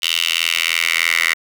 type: tone with high-pass filter sweep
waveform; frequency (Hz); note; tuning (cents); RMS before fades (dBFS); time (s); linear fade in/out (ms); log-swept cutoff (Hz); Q
10% pulse; 83.2; E2; +17; -18; 0.02-1.34; 10; 3000 to 2000; 4.1
effects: none